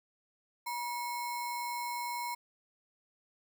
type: tone with sample-and-hold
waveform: sine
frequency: 961 Hz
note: B5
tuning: 48 cents flat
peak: -34 dBFS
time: 0.66-2.35 s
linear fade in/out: 10 ms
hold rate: 3150 Hz
effects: none